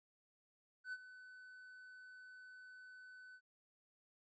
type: tone with ADSR envelope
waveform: triangle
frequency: 1506 Hz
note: F#6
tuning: 30 cents sharp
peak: -39 dBFS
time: 0.84-3.41 s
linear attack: 86 ms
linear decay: 44 ms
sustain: -14 dB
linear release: 64 ms
effects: resampled to 16000 Hz